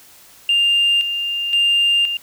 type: tone with tremolo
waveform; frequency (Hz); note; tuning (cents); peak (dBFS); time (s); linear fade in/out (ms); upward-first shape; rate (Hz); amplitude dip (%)
sine; 2800; F7; +4; -11; 0.49-2.17; 2; square; 0.96; 60
effects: tanh soft clip ceiling -9 dBFS + white hiss -46 dBFS RMS until 2.22 s